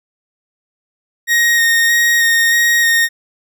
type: tone with vibrato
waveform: 40% pulse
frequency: 1864.7 Hz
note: A#6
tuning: in tune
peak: -9 dBFS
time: 1.27-3.09 s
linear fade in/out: 50 ms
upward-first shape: square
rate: 1.6 Hz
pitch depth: 13 cents each way
effects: none